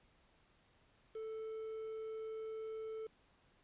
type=tone with quantisation; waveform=triangle; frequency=440.6 Hz; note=A4; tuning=2 cents sharp; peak=-40 dBFS; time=1.15-3.07 s; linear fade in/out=5 ms; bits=10; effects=pink hiss -71 dBFS RMS until 3.63 s + resampled to 8000 Hz